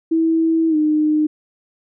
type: tone with pitch glide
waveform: sine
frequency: 325.4 to 305.4 Hz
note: E4 to D#4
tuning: -22 to -32 cents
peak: -13 dBFS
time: 0.11-1.27 s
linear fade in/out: 10 ms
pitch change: -110 cents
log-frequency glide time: 0.69-0.76 s
effects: none